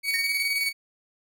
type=tone with tremolo; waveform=30% pulse; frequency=2249 Hz; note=C#7; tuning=24 cents sharp; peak=-20 dBFS; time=0.03-0.73 s; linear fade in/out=50 ms; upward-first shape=square; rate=19 Hz; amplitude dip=35%
type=tone with exponential decay; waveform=triangle; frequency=1849 Hz; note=A#6; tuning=15 cents flat; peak=-25 dBFS; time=0.14-0.37 s; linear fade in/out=2 ms; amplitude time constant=50 ms
effects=none